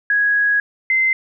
sine tone pair in turn, 1661.2 / 2070 Hz, G#6 / C7, 0 / -19 cents, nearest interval major third, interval 381 cents, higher second, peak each -13 dBFS, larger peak neither, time 0.1-0.6 / 0.9-1.13 s, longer first, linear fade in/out 2 ms, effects none

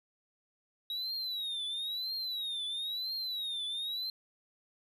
triangle tone with vibrato, 3830 Hz, A#7, 46 cents sharp, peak -33 dBFS, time 0.9-4.1 s, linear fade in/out 2 ms, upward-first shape triangle, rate 1 Hz, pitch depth 180 cents each way, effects none

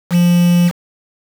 triangle tone with quantisation, 174.61 Hz, F3, in tune, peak -6 dBFS, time 0.1-0.72 s, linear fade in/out 50 ms, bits 4, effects none

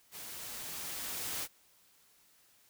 white noise with level ramp, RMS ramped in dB -46 to -37 dBFS, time 0.11-1.48 s, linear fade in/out 50 ms, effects white hiss -66 dBFS RMS until 2.69 s

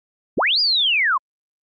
sine linear two-way sweep, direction up then down, 81.3 to 4978 to 985 Hz, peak -15 dBFS, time 0.37-1.18 s, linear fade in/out 10 ms, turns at 0.6 s, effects Opus 48 kbps

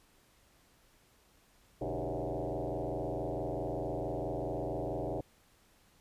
sine tone with frequency modulation, 116.54 Hz, A#2, in tune, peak -33 dBFS, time 1.81-5.21 s, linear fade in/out 5 ms, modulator 85.9 Hz, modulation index 7.3, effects pink hiss -66 dBFS RMS until 6 s + resampled to 32000 Hz

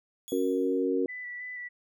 10% pulse tone with exponential decay, 3376 Hz, G#7, 28 cents sharp, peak -32 dBFS, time 0.28-0.88 s, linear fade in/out 0 ms, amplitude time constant 130 ms
sine chord, F# major, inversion second, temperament equal with one note detuned, 275 / 370 / 466.2 Hz, C#4 / F#4 / A#4, -14 / 0 / 0 cents, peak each -29 dBFS, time 0.32-1.06 s, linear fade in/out 2 ms
sine tone with vibrato, 1977 Hz, B6, 1 cent sharp, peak -36 dBFS, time 1.08-1.69 s, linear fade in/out 20 ms, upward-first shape square, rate 3.1 Hz, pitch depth 16 cents each way
effects none

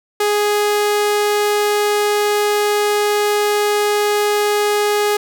sawtooth tone, 415.3 Hz, G#4, in tune, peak -10 dBFS, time 0.2-5.17 s, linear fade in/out 5 ms, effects none

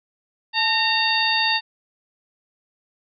harmonic tone with a mistuned harmonic, 917 Hz, A#5, 29 cents flat, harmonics 1 / 2 / 3 / 4 / 5, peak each -24 / -24 / -24 / -24 / -24 dBFS, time 0.53-1.61 s, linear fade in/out 50 ms, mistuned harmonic 1, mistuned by -79 cents, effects none

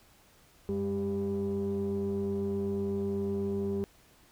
sine tone cluster, 93 / 201.2 / 395.2 Hz, F#2 / G3 / G4, +9 / +45 / +14 cents, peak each -37 / -31 / -30 dBFS, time 0.69-3.84 s, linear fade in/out 0 ms, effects tanh soft clip ceiling -25 dBFS + pink hiss -61 dBFS RMS until 4.31 s

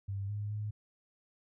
sine tone with pitch steps, 98.8 / 103.7 / 105.5 Hz, G2 / G#2 / G#2, +14 / -2 / +28 cents, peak -34 dBFS, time 0.08-0.71 s, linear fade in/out 10 ms, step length 210 ms, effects none

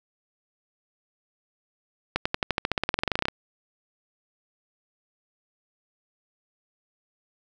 accelerating click train, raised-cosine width 0.3 ms, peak -7 dBFS, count 21, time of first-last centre 2.16-3.284 s, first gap 95 ms, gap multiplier 0.94, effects none

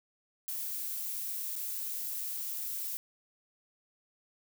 violet noise with dropouts, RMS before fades -37 dBFS, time 0.48-2.97 s, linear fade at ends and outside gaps 0 ms, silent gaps 1.555-1.562 s, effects none

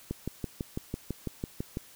click train, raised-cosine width 3 ms, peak -19 dBFS, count 11, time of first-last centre 0.11-1.771 s, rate 6.02 Hz, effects white hiss -54 dBFS RMS until 1.95 s

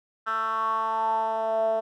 10% pulse tone with band-pass filter sweep, 222.2 Hz, A3, 17 cents sharp, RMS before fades -26 dBFS, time 0.26-1.81 s, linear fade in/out 20 ms, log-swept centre 1400 to 610 Hz, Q 6.5, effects none

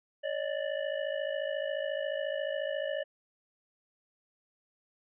square ring-modulated tone, 587.3 Hz, D5, in tune, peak -29 dBFS, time 0.23-3.04 s, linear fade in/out 20 ms, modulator 27.1 Hz, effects resampled to 8000 Hz

